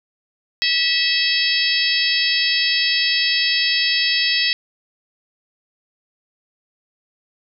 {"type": "harmonic tone", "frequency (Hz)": 650, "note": "E5", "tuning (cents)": -24, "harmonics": [3, 4, 5, 6, 7, 8], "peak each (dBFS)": [-23, -23, -23, -23, -23, -23], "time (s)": [0.62, 4.53], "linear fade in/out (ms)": 0, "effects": []}